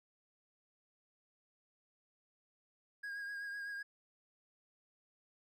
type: tone with vibrato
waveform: triangle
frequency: 1634 Hz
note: G#6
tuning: 29 cents flat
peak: -39 dBFS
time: 3.03-3.83 s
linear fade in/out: 10 ms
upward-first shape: triangle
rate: 7.9 Hz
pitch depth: 34 cents each way
effects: none